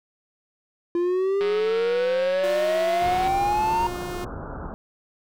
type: exponential sweep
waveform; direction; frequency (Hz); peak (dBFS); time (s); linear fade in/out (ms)
triangle; up; 343.1 to 937; -18; 0.95-3.87; 2
type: click train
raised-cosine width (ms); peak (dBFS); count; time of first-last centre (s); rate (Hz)
0.3; -18; 348; 1.41-3.276; 186
type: tone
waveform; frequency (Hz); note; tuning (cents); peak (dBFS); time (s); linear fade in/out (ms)
sawtooth; 355.9; F4; +33; -27; 2.43-4.25; 10
type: low-pass noise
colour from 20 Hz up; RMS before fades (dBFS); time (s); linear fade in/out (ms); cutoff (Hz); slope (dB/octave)
pink; -34; 3.02-4.74; 0; 1500; 96
effects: none